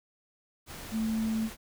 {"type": "tone in noise", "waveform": "sine", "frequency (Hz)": 221.4, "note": "A3", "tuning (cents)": 11, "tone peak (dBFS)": -27, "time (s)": [0.91, 1.5], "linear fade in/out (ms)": 50, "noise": "pink", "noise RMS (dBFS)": -43, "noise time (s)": [0.66, 1.57], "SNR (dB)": 13, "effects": []}